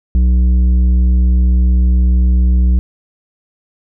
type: tone with tanh clipping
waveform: sine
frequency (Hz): 61.74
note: B1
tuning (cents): 0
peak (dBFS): -9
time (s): 0.15-2.79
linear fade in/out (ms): 0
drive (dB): 8
effects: none